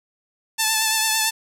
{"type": "tone with vibrato", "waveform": "5% pulse", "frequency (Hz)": 879, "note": "A5", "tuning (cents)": -2, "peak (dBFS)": -6, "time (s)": [0.58, 1.31], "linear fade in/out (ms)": 20, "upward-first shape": "triangle", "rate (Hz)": 8.9, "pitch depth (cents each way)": 31, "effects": []}